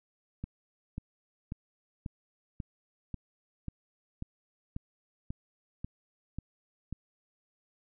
click train, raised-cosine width 5 ms, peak -24 dBFS, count 13, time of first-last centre 0.44-6.926 s, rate 1.85 Hz, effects none

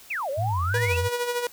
sine exponential two-way sweep, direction down then up, 2794 to 523.3 to 2794 Hz, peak -26 dBFS, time 0.1-0.97 s, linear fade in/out 10 ms, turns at 0.3 s
sine tone with vibrato, 97.4 Hz, G2, 11 cents flat, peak -24 dBFS, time 0.37-1.09 s, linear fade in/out 20 ms, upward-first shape sine, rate 2.9 Hz, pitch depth 230 cents each way
sawtooth tone with tremolo, 484.3 Hz, B4, 34 cents flat, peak -19 dBFS, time 0.74-1.47 s, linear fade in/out 2 ms, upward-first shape sine, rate 13 Hz, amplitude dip 55%
effects white hiss -49 dBFS RMS until 1.52 s

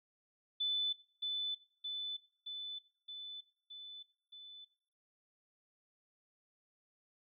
sine tone with echo, 3502 Hz, A7, 9 cents flat, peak -32 dBFS, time 0.6-0.93 s, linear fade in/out 10 ms, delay 620 ms, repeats 6, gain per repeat -3 dB, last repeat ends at 4.65 s, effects noise-tail reverb RT60 0.6 s tail -18 dB re dry

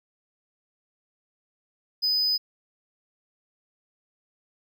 triangle tone, 5000 Hz, D#8, 8 cents sharp, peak -20 dBFS, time 2.02-2.38 s, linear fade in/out 20 ms, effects none

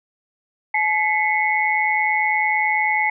sine tone cluster, 855 / 2017 / 2186 Hz, A5 / B6 / C#7, -50 / +36 / -25 cents, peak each -21 dBFS, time 0.74-3.1 s, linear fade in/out 5 ms, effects none

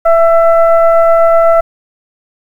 sine tone with frequency modulation, 665 Hz, E5, 15 cents sharp, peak -4 dBFS, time 0.05-1.61 s, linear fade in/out 10 ms, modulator 669 Hz, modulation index 0.76, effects 7-bit

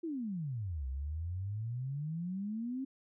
sine exponential two-way sweep, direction down then up, 349.2 to 63.8 to 272.7 Hz, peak -35 dBFS, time 0.03-2.85 s, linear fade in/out 10 ms, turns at 0.87 s, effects none

